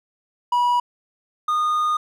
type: tone pair in turn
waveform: triangle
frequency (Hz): 972 / 1227.1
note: B5 / D#6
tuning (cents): -28 / -24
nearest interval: major third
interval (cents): 404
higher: second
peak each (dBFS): -14 / -16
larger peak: first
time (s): 0.52-0.8 / 1.48-1.97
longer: second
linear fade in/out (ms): 5
effects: none